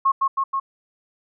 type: tone with echo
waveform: sine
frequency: 1085 Hz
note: C#6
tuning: 37 cents flat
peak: -14 dBFS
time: 0.05-0.12 s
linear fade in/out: 10 ms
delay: 160 ms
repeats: 3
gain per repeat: -2 dB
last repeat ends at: 0.6 s
effects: none